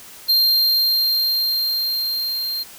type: tone with level ramp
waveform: square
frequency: 4186 Hz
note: C8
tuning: in tune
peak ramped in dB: -13 to -23 dBFS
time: 0.28-2.64 s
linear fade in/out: 20 ms
effects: white hiss -41 dBFS RMS until 2.78 s